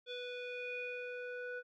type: tone with low-pass filter sweep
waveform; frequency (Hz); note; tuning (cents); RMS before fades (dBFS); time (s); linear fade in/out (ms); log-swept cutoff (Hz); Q
square; 493.1; B4; -3; -43; 0.06-1.63; 50; 3400 to 1700; 6.5
effects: none